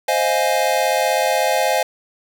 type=chord; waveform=square; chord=F minor seventh; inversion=second; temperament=equal; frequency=523.3 / 622.3 / 698.5 / 830.6 Hz; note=C5 / Eb5 / F5 / Ab5; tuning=0 / 0 / 0 / 0 cents; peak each=-22 dBFS; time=0.08-1.83 s; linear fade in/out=5 ms; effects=none